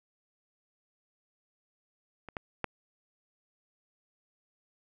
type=clicks; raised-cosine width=0.5 ms; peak=-28 / -20 / -15 dBFS; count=3; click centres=2.287 / 2.368 / 2.643 s; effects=none